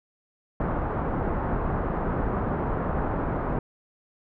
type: low-pass noise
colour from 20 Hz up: pink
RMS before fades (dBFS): -27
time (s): 0.6-3.59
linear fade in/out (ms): 2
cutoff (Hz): 1300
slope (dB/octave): 24
effects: none